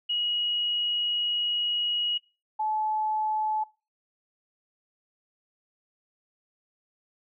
sine tone pair in turn, 2900 / 862.2 Hz, F#7 / A5, -35 / -35 cents, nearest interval octave + major sixth, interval 2100 cents, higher first, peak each -25 dBFS, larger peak neither, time 0.09-2.18 / 2.59-3.64 s, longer first, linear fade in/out 10 ms, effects noise-tail reverb RT60 0.3 s tail -22 dB re dry

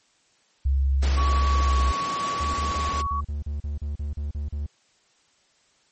sine tone with pitch glide, 67.8 to 65.3 Hz, C#2 to C2, -38 to -3 cents, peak -18 dBFS, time 0.65-1.92 s, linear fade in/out 10 ms, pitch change -65 cents, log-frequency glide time 1.66-1.79 s
pink high-pass noise, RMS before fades -33 dBFS, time 1.02-3.02 s, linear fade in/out 10 ms, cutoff 150 Hz, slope 12 dB/octave
sine tone with vibrato, 1125 Hz, C#6, 25 cents sharp, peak -25 dBFS, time 1.17-3.21 s, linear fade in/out 10 ms, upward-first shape sine, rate 1 Hz, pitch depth 10 cents each way
triangle tone bursts, 73 Hz, D2, 10 cents flat, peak -24 dBFS, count 13, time 2.4-4.664 s, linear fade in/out 5 ms, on 140 ms, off 37 ms
effects white hiss -63 dBFS RMS until 5.91 s + MP3 32 kbps

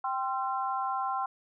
sine chord, C major, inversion second, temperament equal with one note detuned, 784 / 1046.5 / 1352.5 Hz, G5 / C6 / E6, 0 / 0 / +44 cents, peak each -32 / -32 / -36 dBFS, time 0.04-1.26 s, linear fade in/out 5 ms, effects none

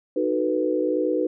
sine chord, B dominant seventh, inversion first, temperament just, 308.7 / 370.4 / 444.5 / 493.9 Hz, D#4 / F#4 / A4 / B4, -14 / +2 / +18 / 0 cents, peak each -25 / -26 / -30 / -24 dBFS, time 0.16-1.27 s, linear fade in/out 5 ms, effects none

